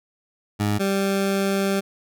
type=tone pair in turn; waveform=20% pulse; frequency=103.83 / 196 Hz; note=G#2 / G3; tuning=0 / 0 cents; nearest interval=major seventh; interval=1100 cents; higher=second; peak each=-15 dBFS; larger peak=neither; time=0.59-0.79 / 0.79-1.81 s; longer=second; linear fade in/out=20 ms; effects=none